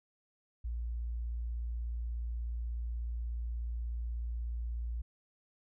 sine tone, 58.27 Hz, A#1, in tune, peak -34 dBFS, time 0.64-5.02 s, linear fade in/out 10 ms, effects none

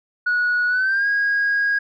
sine tone with pitch glide, 1461 to 1639.9 Hz, F#6 to G#6, -22 to -22 cents, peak -15 dBFS, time 0.26-1.79 s, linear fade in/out 10 ms, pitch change +200 cents, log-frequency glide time 0.68-1.07 s, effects tanh soft clip ceiling -14 dBFS

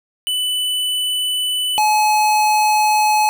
square tone pair in turn, 2989 / 851.5 Hz, F#7 / G#5, +17 / +43 cents, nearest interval octave + minor seventh, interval 2174 cents, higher first, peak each -18 / -13 dBFS, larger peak second, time 0.27-1.78 / 1.78-3.29 s, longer neither, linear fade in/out 0 ms, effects none

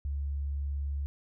sine tone, 70.6 Hz, C#2, 32 cents sharp, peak -30 dBFS, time 0.05-1.06 s, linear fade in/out 0 ms, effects none

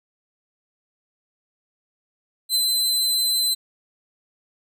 sawtooth tone with ADSR envelope, 4053 Hz, B7, 44 cents sharp, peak -14 dBFS, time 2.49-3.55 s, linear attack 58 ms, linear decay 54 ms, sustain -2 dB, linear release 19 ms, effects none

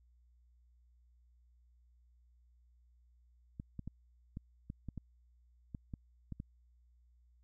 clicks, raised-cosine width 5 ms, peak -30 dBFS, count 11, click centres 3.599 / 3.793 / 3.876 / 4.371 / 4.701 / 4.887 / 4.977 / 5.748 / 5.938 / 6.323 / 6.401 s, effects added 60 Hz sine -64 dBFS peak until 7.43 s

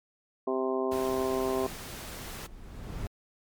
harmonic tone, 130.81 Hz, C3, in tune, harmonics 2 / 3 / 4 / 5 / 6 / 7 / 8, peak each -34 / -29 / -38 / -34 / -41 / -43 / -37 dBFS, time 0.47-1.67 s, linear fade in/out 5 ms
pink noise, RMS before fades -41 dBFS, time 0.91-2.47 s, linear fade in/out 10 ms
brown noise with exponential growth, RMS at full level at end -32 dBFS, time 1.69-3.07 s, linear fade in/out 1 ms, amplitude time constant 300 ms
effects MP3 96 kbps

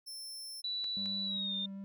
sawtooth tone, 5340 Hz, E8, 22 cents sharp, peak -40 dBFS, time 0.06-0.62 s, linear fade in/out 20 ms
sine tone with pitch glide, 3951 to 3623 Hz, B7 to A7, 0 to +50 cents, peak -34 dBFS, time 0.64-1.66 s, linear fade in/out 5 ms, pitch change -150 cents, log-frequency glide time 1.25-1.54 s
clicks, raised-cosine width 0.2 ms, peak -32 dBFS, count 2, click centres 0.843 / 1.059 s
triangle tone with vibrato, 196 Hz, G3, in tune, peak -39 dBFS, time 0.97-1.84 s, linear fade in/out 0 ms, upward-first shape triangle, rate 6.3 Hz, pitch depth 10 cents each way
effects none

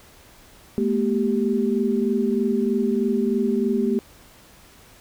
sine tone cluster, 214.6 / 237.8 / 391.8 Hz, A3 / A#3 / G4, -43 / +35 / -1 cents, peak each -23 dBFS, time 0.78-3.99 s, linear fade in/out 0 ms, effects pink hiss -50 dBFS RMS until 5 s

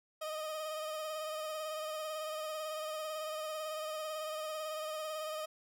30% pulse tone with vibrato, 621 Hz, D#5, 3 cents flat, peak -35 dBFS, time 0.21-5.46 s, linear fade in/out 10 ms, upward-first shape sine, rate 18 Hz, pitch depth 30 cents each way, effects none

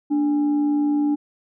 sine tone with frequency modulation, 293.7 Hz, D4, in tune, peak -17 dBFS, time 0.1-1.16 s, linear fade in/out 20 ms, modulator 527 Hz, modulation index 0.26, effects none

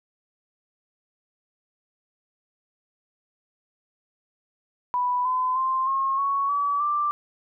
sine tone with pitch steps, 987.8 / 1017.3 / 1047.7 / 1079.1 / 1111.3 / 1144.6 / 1178.8 Hz, B5 / C6 / C6 / C#6 / C#6 / D6 / D6, 0 / -49 / +2 / -47 / +4 / -45 / +6 cents, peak -21 dBFS, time 4.94-7.11 s, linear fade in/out 0 ms, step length 310 ms, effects none

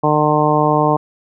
harmonic tone, 151 Hz, D3, 48 cents sharp, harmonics 1 / 2 / 3 / 4 / 5 / 6 / 7, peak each -19 / -19 / -19 / -19 / -19 / -19 / -19 dBFS, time 0.03-0.97 s, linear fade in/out 10 ms, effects none

